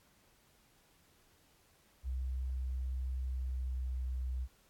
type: tone with pitch glide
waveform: sine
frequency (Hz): 64.2 to 63.46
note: C2 to B1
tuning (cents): -32 to +48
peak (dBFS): -34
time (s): 2.03-4.48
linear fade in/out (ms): 50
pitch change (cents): -20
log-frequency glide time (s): 3.21-3.98
effects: pink hiss -68 dBFS RMS until 4.69 s + AAC 64 kbps